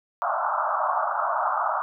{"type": "band-pass noise", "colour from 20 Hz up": "white", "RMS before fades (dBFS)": -25, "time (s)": [0.22, 1.82], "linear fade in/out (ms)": 0, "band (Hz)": [610, 1400], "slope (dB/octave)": 96, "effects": []}